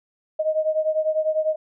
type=beating tone pair; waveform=sine; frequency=622.3 / 632.3 Hz; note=D#5 / D#5; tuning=0 / +28 cents; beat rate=10 Hz; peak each=-21 / -24 dBFS; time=0.39-1.56 s; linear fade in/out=10 ms; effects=none